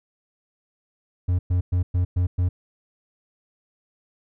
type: tone bursts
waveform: triangle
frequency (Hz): 89.4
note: F2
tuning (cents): +41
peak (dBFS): -16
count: 6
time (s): 1.28-2.49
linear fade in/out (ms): 10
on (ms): 110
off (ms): 110
effects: none